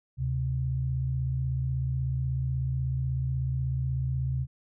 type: tone pair together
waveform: sine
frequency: 73.42 / 129.73 Hz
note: D2 / C3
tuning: 0 / -14 cents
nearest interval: minor seventh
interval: 986 cents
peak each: -32 / -27 dBFS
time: 0.17-4.47 s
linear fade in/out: 50 ms
effects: none